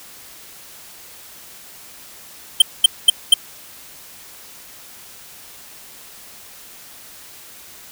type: tone bursts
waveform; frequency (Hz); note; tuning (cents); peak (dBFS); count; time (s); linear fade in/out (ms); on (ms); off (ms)
square; 3125; G7; -6; -5; 4; 2.6-3.34; 5; 20; 220
effects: white hiss -41 dBFS RMS until 7.91 s